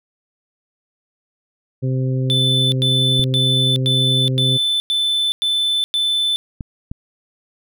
harmonic tone, 130.3 Hz, C3, 7 cents flat, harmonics 1 / 2 / 3 / 4, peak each -17 / -26 / -29 / -32 dBFS, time 1.82-4.58 s, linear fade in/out 20 ms
triangle tone bursts, 3520 Hz, A7, in tune, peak -14 dBFS, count 8, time 2.3-6.36 s, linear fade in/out 0 ms, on 420 ms, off 100 ms
clicks, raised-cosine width 5 ms, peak -15 dBFS, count 3, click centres 3.195 / 6.608 / 6.915 s
effects none

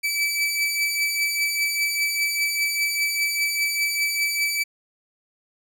sawtooth beating tone pair, 2306 / 2311 Hz, D7 / D7, -32 / -28 cents, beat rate 5 Hz, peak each -19 / -25 dBFS, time 0.03-4.64 s, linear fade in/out 20 ms, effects none

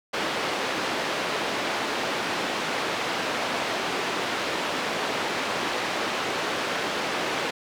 pink band-pass noise, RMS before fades -28 dBFS, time 0.13-7.51 s, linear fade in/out 10 ms, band 340 to 3800 Hz, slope 12 dB/octave, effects none

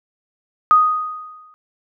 sine tone with exponential decay, 1244.5 Hz, D#6, in tune, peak -6 dBFS, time 0.71-1.54 s, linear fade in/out 0 ms, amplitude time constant 180 ms, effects none

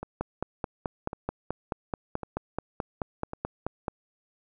two click trains, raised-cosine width 1 ms, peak -21 / -15 dBFS, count 4 / 18, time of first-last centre 0.03-3.334 / 0.21-3.882 s, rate 0.908 / 4.63 Hz, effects none

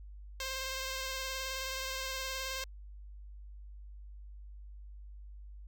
5% pulse tone with vibrato, 527 Hz, C5, 12 cents sharp, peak -25 dBFS, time 0.4-2.64 s, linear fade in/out 2 ms, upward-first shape sine, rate 19 Hz, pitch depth 19 cents each way, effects added 50 Hz sine -46 dBFS peak until 5.67 s

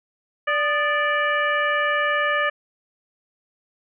harmonic tone with a mistuned harmonic, 585 Hz, D5, 7 cents flat, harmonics 1 / 2 / 3 / 4 / 5, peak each -25 / -24 / -22 / -30 / -32 dBFS, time 0.47-2.5 s, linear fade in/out 10 ms, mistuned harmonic 2, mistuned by +78 cents, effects none

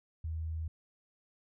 sine tone, 80.2 Hz, E2, 47 cents flat, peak -34 dBFS, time 0.24-0.68 s, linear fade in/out 5 ms, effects none

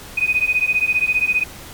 sine beating tone pair, 2489 / 2504 Hz, D#7 / D#7, 0 / +10 cents, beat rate 15 Hz, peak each -18 dBFS, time 0.17-1.44 s, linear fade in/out 10 ms, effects pink hiss -37 dBFS RMS until 1.73 s + MP3 96 kbps

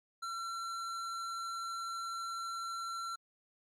square tone, 1356 Hz, E6, 49 cents sharp, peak -38 dBFS, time 0.22-3.16 s, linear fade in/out 10 ms, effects low-pass 9000 Hz 12 dB/octave + MP3 96 kbps

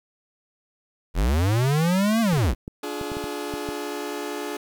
square linear two-way sweep, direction up then down, 38 to 233.1 to 38 Hz, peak -19 dBFS, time 1.14-2.55 s, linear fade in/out 50 ms, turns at 2.21 s
clicks, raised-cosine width 3 ms, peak -20 dBFS, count 11, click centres 2.332 / 2.376 / 2.447 / 2.531 / 2.679 / 3.013 / 3.118 / 3.169 / 3.241 / 3.539 / 3.689 s
sawtooth chord, D diminished, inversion none, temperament just, 293.7 / 352.4 / 422.9 Hz, D4 / F4 / Ab4, 0 / +16 / +31 cents, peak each -29 / -31 / -28 dBFS, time 2.83-4.57 s, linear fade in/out 5 ms
effects 9-bit

